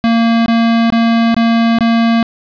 square tone bursts, 230 Hz, A#3, 23 cents flat, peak -9 dBFS, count 5, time 0.04-2.228 s, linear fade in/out 0 ms, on 420 ms, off 22 ms, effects resampled to 11025 Hz + 8-bit

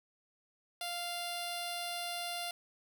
10% pulse tone with notch filter, 697 Hz, F5, 4 cents flat, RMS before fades -39 dBFS, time 0.81-2.51 s, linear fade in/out 2 ms, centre 1700 Hz, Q 1.1, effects none

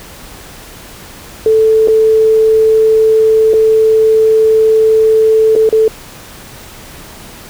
sine tone with dropouts, 440 Hz, A4, in tune, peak -5 dBFS, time 1.46-5.88 s, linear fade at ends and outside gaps 2 ms, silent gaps 1.875-1.883 / 3.534-3.538 / 5.553-5.561 / 5.691-5.726 s, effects pink hiss -33 dBFS RMS until 7.49 s

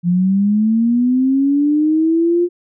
sine linear sweep, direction up, 171.5 to 354.1 Hz, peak -11 dBFS, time 0.03-2.49 s, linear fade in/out 50 ms, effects none

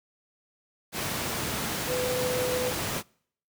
sine tone in noise, 501 Hz, B4, 25 cents sharp, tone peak -27 dBFS, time 1.86-2.73 s, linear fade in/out 50 ms, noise pink, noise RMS -30 dBFS, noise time 0.92-3.03 s, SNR 0 dB, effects noise-tail reverb RT60 0.6 s tail -26 dB re dry + high-pass 100 Hz 12 dB/octave

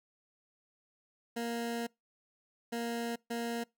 20% pulse tone bursts at uneven times, 234 Hz, A#3, 7 cents sharp, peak -29 dBFS, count 3, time 1.36-1.87 / 2.72-3.16 / 3.3-3.64 s, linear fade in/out 10 ms, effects noise-tail reverb RT60 0.2 s tail -25 dB re dry

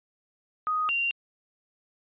sine tone pair in turn, 1247 / 2769 Hz, D#6 / F7, +3 / -15 cents, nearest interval octave + major second, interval 1382 cents, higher second, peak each -24 dBFS, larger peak neither, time 0.67-0.89 / 0.89-1.11 s, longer neither, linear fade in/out 0 ms, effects resampled to 8000 Hz

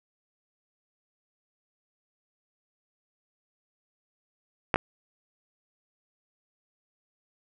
clicks, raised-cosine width 0.5 ms, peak -7 dBFS, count 2, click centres 4.742 / 4.759 s, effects none

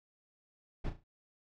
brown noise with echo, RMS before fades -35 dBFS, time 0.84-0.9 s, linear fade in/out 10 ms, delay 35 ms, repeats 4, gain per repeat -9 dB, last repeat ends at 1.04 s, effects low-pass 4000 Hz 12 dB/octave

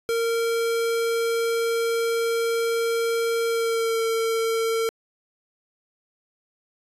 square tone with pitch glide, 460.9 to 452.7 Hz, A#4 to A4, -20 to +49 cents, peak -22 dBFS, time 0.09-4.89 s, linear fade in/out 0 ms, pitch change -31 cents, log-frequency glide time 3.47-4.01 s, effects resampled to 32000 Hz

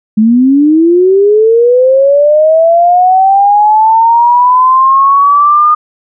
sine linear sweep, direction up, 210 to 1224 Hz, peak -3 dBFS, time 0.17-5.75 s, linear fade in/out 10 ms, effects none

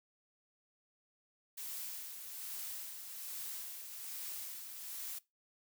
blue noise with tremolo, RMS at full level -43 dBFS, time 1.57-5.19 s, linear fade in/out 10 ms, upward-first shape sine, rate 1.2 Hz, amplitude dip 45%, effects noise-tail reverb RT60 0.2 s tail -20 dB re dry

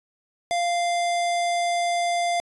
square tone, 695 Hz, F5, 9 cents flat, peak -22 dBFS, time 0.51-2.4 s, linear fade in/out 0 ms, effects resampled to 24000 Hz

